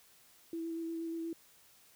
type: tone with vibrato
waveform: sine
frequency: 330 Hz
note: E4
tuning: 2 cents sharp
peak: -36 dBFS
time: 0.53-1.33 s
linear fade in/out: 2 ms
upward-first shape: square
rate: 8.4 Hz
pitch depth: 11 cents each way
effects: white hiss -63 dBFS RMS until 1.95 s